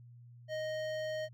triangle tone with hard clipping, 622.3 Hz, D#5, in tune, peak -37 dBFS, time 0.48-1.29 s, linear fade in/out 50 ms, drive 18 dB, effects added 120 Hz sine -52 dBFS peak until 1.33 s

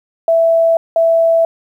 sine tone pair in turn, 661 / 661 Hz, E5 / E5, +5 / +5 cents, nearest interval unison, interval 0 cents, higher neither, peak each -8 dBFS, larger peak neither, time 0.28-0.77 / 0.96-1.45 s, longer neither, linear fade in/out 2 ms, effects 8-bit

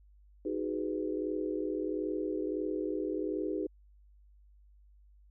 sine chord, G# minor seventh, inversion second, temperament just, 311.5 / 373.8 / 415.3 / 498.4 Hz, D#4 / F#4 / G#4 / B4, +2 / +18 / 0 / +16 cents, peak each -35 / -37 / -37 / -40 dBFS, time 0.45-3.67 s, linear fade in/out 5 ms, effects added 50 Hz sine -57 dBFS peak until 5.3 s

